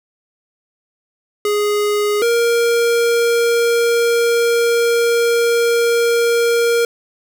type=tone pair in turn; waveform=square; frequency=415.3 / 468.7 Hz; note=G#4 / A#4; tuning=0 / +9 cents; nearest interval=major second; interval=209 cents; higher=second; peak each=-15 / -13 dBFS; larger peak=second; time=1.45-2.22 / 2.22-6.85 s; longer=second; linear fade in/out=2 ms; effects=none